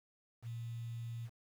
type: tone with quantisation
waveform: sine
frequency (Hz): 116.54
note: A#2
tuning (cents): 0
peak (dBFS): -40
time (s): 0.42-1.3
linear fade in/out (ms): 50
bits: 10
effects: none